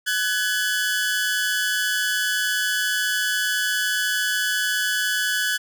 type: tone pair together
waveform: sawtooth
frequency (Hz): 1504.1 / 1690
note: F#6 / G#6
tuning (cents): +28 / +30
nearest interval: major second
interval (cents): 202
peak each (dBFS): -20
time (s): 0.06-5.58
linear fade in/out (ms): 20
effects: none